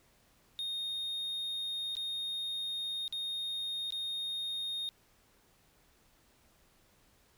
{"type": "tone with dropouts", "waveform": "triangle", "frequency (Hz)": 3699, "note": "A#7", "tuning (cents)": -14, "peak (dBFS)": -33, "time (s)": [0.59, 4.89], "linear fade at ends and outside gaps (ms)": 0, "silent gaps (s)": [[1.953, 1.968], [3.079, 3.125], [3.905, 3.923]], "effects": ["pink hiss -67 dBFS RMS until 7.37 s"]}